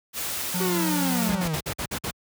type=noise; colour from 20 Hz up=white; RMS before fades=-30 dBFS; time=0.13-1.32 s; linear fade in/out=50 ms
type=harmonic tone; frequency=179.9 Hz; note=F#3; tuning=48 cents flat; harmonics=1 / 3 / 5 / 7 / 8; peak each=-26 / -42 / -37 / -49 / -43 dBFS; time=0.54-1.41 s; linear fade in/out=5 ms
type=linear sweep; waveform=45% pulse; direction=down; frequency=382.6 to 146.83 Hz; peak=-25 dBFS; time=0.6-1.56 s; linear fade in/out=10 ms
type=noise bursts; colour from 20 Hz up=pink; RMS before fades=-29 dBFS; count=7; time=1.28-2.112 s; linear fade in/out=10 ms; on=76 ms; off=50 ms
effects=high-pass 60 Hz 12 dB/octave

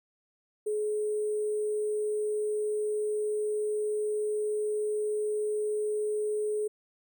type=tone with sample-and-hold; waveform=sine; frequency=423.3 Hz; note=G#4; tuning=33 cents sharp; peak=-27 dBFS; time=0.66-6.68 s; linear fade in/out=10 ms; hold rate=8820 Hz; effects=none

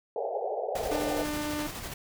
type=band-pass noise; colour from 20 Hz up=pink; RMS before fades=-32 dBFS; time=0.16-1.24 s; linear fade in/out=2 ms; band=410 to 820 Hz; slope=96 dB/octave
type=noise with tremolo; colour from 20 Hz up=pink; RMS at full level=-37 dBFS; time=0.75-1.94 s; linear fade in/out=5 ms; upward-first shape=square; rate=12 Hz; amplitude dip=35%
type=tone; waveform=sawtooth; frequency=298.6 Hz; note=D4; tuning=29 cents sharp; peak=-27 dBFS; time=0.91-1.67 s; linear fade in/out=5 ms
effects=none

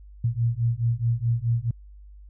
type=beating tone pair; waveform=sine; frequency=114.9 / 119.6 Hz; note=A#2 / A#2; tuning=-25 / +45 cents; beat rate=4.7 Hz; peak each=-24 dBFS; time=0.24-1.71 s; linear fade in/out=5 ms; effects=added 50 Hz sine -43 dBFS peak until 2.29 s

